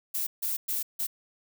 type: noise bursts at uneven times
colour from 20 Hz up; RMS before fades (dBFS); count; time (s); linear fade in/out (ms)
violet; -30; 4; 0.14-0.27 / 0.42-0.57 / 0.68-0.83 / 0.99-1.07; 10
effects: none